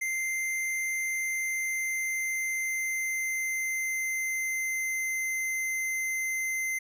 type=tone with pitch glide; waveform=square; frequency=2086 to 2073 Hz; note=C7 to C7; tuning=-6 to -17 cents; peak=-29 dBFS; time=0.01-6.79 s; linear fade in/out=10 ms; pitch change=-11 cents; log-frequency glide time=0.97-5.31 s; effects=none